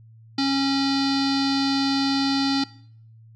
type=tone with low-pass filter; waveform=square; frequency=273.9 Hz; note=C#4; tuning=21 cents flat; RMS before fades=-22 dBFS; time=0.38-2.64 s; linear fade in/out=5 ms; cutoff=4500 Hz; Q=8.4; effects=noise-tail reverb RT60 0.6 s tail -21 dB re dry + added 112 Hz sine -46 dBFS peak until 3.35 s